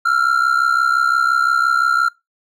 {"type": "ring-modulated tone", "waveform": "triangle", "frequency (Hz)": 1374, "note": "F6", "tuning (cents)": -29, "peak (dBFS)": -8, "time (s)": [0.05, 2.09], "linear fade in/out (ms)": 10, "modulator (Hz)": 32.9, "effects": ["noise-tail reverb RT60 0.2 s tail -23 dB re dry"]}